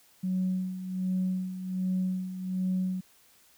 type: tone with tremolo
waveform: sine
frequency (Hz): 185.5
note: F#3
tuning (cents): +5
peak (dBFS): -24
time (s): 0.23-3.01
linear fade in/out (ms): 10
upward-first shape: sine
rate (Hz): 1.3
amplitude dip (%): 70
effects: tanh soft clip ceiling -21 dBFS + white hiss -61 dBFS RMS until 3.57 s